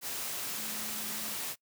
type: tone in noise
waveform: sine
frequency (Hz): 216.1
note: A3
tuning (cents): -31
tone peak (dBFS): -48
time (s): 0.55-1.36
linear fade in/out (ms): 50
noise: white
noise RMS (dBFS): -37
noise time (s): 0.01-1.56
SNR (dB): -14
effects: noise-tail reverb RT60 0.1 s tail -22 dB re dry + high-pass 100 Hz 12 dB/octave